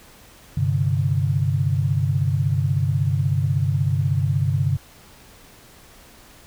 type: chord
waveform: sine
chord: G suspended fourth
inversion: none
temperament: just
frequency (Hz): 98 / 130.67 / 147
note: G2 / C3 / D3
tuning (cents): 0 / -2 / +2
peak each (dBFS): -22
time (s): 0.57-4.77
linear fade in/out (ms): 5
effects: pink hiss -48 dBFS RMS until 6.46 s